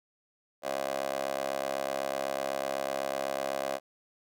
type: tone with high-pass filter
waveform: 15% pulse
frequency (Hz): 68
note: C#2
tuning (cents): -33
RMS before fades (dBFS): -33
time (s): 0.62-3.8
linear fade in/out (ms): 50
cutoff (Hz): 550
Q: 3.6
effects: none